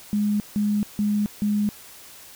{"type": "tone bursts", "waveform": "sine", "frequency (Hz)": 207.7, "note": "G#3", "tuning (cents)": 0, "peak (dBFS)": -19, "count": 4, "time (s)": [0.13, 1.69], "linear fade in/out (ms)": 0, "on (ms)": 270, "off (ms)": 160, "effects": ["white hiss -45 dBFS RMS until 2.35 s"]}